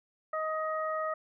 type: harmonic tone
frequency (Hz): 628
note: D#5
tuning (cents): +16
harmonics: 1 / 2 / 3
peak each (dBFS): -33 / -33 / -42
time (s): 0.33-1.14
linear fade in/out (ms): 5
effects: none